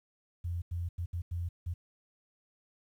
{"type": "tone bursts at uneven times", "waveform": "sine", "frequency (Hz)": 86.4, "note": "F2", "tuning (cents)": -18, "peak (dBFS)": -32, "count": 6, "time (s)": [[0.44, 0.62], [0.71, 0.89], [0.98, 1.06], [1.13, 1.22], [1.31, 1.49], [1.66, 1.74]], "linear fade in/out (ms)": 10, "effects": ["11-bit"]}